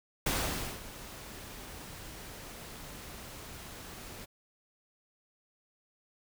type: noise with ADSR envelope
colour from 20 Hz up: pink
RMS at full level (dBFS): -30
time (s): 0.26-4.26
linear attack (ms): 5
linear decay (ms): 530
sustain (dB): -16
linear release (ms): 20
effects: none